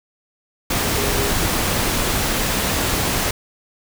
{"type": "tone in noise", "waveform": "sine", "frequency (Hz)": 408.7, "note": "G#4", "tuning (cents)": -28, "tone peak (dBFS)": -25, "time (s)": [0.97, 1.31], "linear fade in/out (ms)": 5, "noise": "pink", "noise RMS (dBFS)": -20, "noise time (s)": [0.7, 3.31], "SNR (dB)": -8, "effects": []}